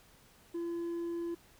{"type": "tone with hard clipping", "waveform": "sine", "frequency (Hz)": 340, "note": "F4", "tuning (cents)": -46, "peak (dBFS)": -35, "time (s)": [0.54, 1.35], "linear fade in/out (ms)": 10, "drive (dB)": 2, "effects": ["pink hiss -62 dBFS RMS until 1.59 s"]}